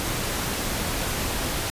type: noise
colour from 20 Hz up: pink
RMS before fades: -27 dBFS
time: 0-1.7 s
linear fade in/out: 0 ms
effects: resampled to 32000 Hz

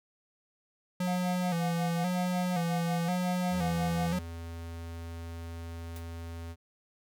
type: tone with vibrato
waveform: square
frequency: 174.61 Hz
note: F3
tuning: in tune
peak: -29 dBFS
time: 1-4.19 s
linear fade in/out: 5 ms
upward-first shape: square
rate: 0.96 Hz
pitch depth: 63 cents each way
type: tone with tremolo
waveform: triangle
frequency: 718 Hz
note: F5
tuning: 48 cents sharp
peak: -31 dBFS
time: 1.07-4.07 s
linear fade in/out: 5 ms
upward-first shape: sine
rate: 5.5 Hz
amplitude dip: 95%
type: tone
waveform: square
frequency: 83.6 Hz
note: E2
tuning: 25 cents sharp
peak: -39 dBFS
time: 3.5-6.56 s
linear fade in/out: 50 ms
type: noise with exponential decay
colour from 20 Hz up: white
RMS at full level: -45 dBFS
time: 5.96-6.07 s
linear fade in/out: 2 ms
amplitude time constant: 22 ms
effects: none

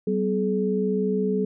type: tone cluster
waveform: sine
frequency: 191.7 / 251.4 / 425.7 Hz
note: G3 / B3 / G#4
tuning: -38 / +31 / +43 cents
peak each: -24 / -30 / -24 dBFS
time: 0.07-1.45 s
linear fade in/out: 5 ms
effects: none

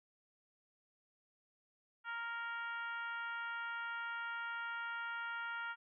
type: harmonic tone with a mistuned harmonic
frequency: 466.2 Hz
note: A#4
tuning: in tune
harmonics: 2 / 3 / 4 / 5 / 6 / 7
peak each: -47 / -41 / -49 / -55 / -55 / -59 dBFS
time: 2.04-5.76 s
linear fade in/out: 50 ms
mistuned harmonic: 5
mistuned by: -20 cents
effects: none

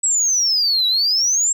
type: exponential two-way sweep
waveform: sine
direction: down then up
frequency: 7902 to 3862 to 7620 Hz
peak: -13 dBFS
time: 0.03-1.53 s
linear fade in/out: 10 ms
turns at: 0.87 s
effects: tanh soft clip ceiling -11 dBFS

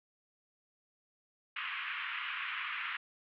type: band-pass noise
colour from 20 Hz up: white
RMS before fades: -39 dBFS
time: 1.56-2.97 s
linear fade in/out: 5 ms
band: 1100 to 2900 Hz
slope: 48 dB/octave
effects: none

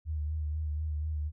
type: tone with vibrato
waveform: sine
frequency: 76.5 Hz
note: D#2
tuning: 29 cents flat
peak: -30 dBFS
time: 0.05-1.32 s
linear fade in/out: 50 ms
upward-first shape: sine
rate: 4.1 Hz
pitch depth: 41 cents each way
effects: none

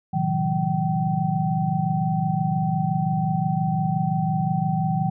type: tone cluster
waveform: sine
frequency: 115.5 / 133.5 / 161.1 / 186.9 / 768 Hz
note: A#2 / C3 / E3 / F#3 / G5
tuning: -16 / +35 / -39 / +18 / -36 cents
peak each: -31 / -30 / -23 / -27 / -26 dBFS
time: 0.13-5.1 s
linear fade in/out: 10 ms
effects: none

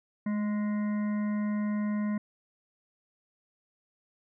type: harmonic tone with a mistuned harmonic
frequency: 207.7 Hz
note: G#3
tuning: in tune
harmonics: 1 / 3 / 5 / 7 / 9 / 10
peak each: -27 / -44 / -45 / -52 / -48 / -53 dBFS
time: 0.26-2.18 s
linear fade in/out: 5 ms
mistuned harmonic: 1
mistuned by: +20 cents
effects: none

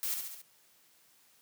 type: noise with echo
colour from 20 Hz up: blue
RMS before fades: -34 dBFS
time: 0.03-0.14 s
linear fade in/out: 0 ms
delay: 69 ms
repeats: 4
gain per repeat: -4 dB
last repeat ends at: 0.416 s
effects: white hiss -65 dBFS RMS until 1.41 s + high-pass 100 Hz 12 dB/octave

